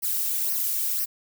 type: noise with flanger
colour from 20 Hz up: violet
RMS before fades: -26 dBFS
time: 0.02-1.06 s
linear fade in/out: 20 ms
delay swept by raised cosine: 0.27 to 2.07 ms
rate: 2 Hz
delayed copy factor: -0.95
effects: none